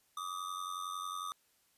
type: ring-modulated tone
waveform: square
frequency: 1204 Hz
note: D6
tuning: 43 cents sharp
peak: -36 dBFS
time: 0.17-1.32 s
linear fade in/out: 0 ms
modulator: 45.5 Hz
effects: white hiss -72 dBFS RMS until 1.77 s + resampled to 32000 Hz